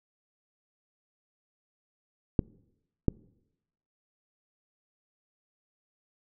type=clicks; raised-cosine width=3 ms; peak=-9 dBFS; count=2; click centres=2.392 / 3.083 s; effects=noise-tail reverb RT60 0.9 s tail -25 dB re dry